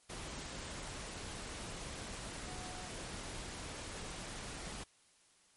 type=tone in noise; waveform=sine; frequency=732 Hz; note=F#5; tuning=19 cents flat; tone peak=-51 dBFS; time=2.47-2.88 s; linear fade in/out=10 ms; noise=pink; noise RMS=-45 dBFS; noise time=0.09-4.84 s; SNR=-9 dB; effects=white hiss -68 dBFS RMS until 5.56 s + MP3 48 kbps